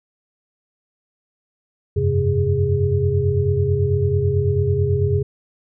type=tone cluster; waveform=sine; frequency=89.3 / 98.4 / 133.7 / 410.8 Hz; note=F2 / G2 / C3 / G#4; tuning=+39 / +7 / +38 / -19 cents; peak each=-21 dBFS; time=1.96-5.23 s; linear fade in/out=10 ms; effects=none